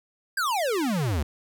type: exponential sweep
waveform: square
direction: down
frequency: 1650 to 67 Hz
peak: -24 dBFS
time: 0.37-1.23 s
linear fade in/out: 5 ms
effects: none